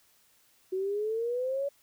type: exponential sweep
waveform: sine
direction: up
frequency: 370 to 570 Hz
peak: -28 dBFS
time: 0.72-1.69 s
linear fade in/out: 10 ms
effects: white hiss -65 dBFS RMS until 1.82 s